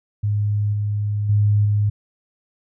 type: tone with level steps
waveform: sine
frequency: 103.83 Hz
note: G#2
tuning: in tune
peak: -17 / -19 / -13 / -15 dBFS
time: 0.23-1.9 s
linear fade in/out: 10 ms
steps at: 0.73 / 1.29 / 1.65 s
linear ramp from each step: 5 ms
effects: none